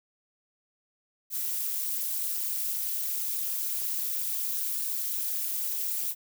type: noise with amplitude modulation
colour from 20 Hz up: violet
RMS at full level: -27 dBFS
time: 1.3-6.15 s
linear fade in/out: 50 ms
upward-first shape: sine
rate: 236 Hz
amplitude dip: 90%
effects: none